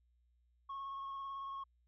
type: tone with vibrato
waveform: sine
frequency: 1094 Hz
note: C#6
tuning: 23 cents flat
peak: -39 dBFS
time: 0.69-1.64 s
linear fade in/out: 10 ms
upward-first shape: sine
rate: 18 Hz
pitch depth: 17 cents each way
effects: tanh soft clip ceiling -40 dBFS + added 60 Hz sine -70 dBFS peak until 1.87 s

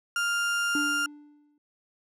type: tone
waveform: 35% pulse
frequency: 1400 Hz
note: F6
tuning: 4 cents sharp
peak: -23 dBFS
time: 0.16-1.06 s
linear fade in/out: 2 ms
type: tone with exponential decay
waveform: triangle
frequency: 294.6 Hz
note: D4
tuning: 6 cents sharp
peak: -24 dBFS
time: 0.75-1.58 s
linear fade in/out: 2 ms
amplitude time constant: 180 ms
effects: low-pass 11000 Hz 12 dB/octave

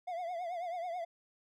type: tone with vibrato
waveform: triangle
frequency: 698.5 Hz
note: F5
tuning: in tune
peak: -34 dBFS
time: 0.07-1.05 s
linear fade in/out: 10 ms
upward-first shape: triangle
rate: 9.2 Hz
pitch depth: 110 cents each way
effects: none

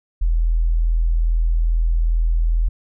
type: tone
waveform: sine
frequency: 41.2 Hz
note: E1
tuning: in tune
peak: -14 dBFS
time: 0.21-2.69 s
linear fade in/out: 10 ms
effects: none

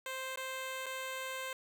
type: tone with dropouts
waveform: 10% pulse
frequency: 523.3 Hz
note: C5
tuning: in tune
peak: -30 dBFS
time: 0.06-1.53 s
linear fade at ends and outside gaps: 2 ms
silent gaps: 0.359-0.373 / 0.86-0.864 s
effects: none

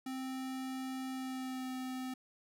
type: tone with pitch glide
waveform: square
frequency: 261.5 to 257.6 Hz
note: C4 to C4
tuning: -1 to -27 cents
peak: -39 dBFS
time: 0.06-2.14 s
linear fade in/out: 5 ms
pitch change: -26 cents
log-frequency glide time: 1.11-1.71 s
effects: none

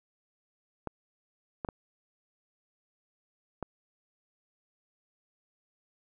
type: clicks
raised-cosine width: 1 ms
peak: -20 dBFS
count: 4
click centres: 0.873 / 1.648 / 1.688 / 3.627 s
effects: none

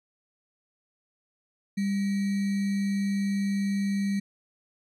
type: tone with sample-and-hold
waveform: sine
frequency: 198.6 Hz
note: G3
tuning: 23 cents sharp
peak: -24 dBFS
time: 1.77-4.2 s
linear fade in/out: 10 ms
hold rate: 2100 Hz
effects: low-pass 9000 Hz 12 dB/octave

